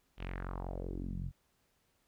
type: tone with low-pass filter sweep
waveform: sawtooth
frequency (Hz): 45.33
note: F#1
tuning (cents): -35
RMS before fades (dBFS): -40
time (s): 0.17-1.32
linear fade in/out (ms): 50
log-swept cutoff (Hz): 3200 to 120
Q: 3.2
effects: pink hiss -75 dBFS RMS until 2.07 s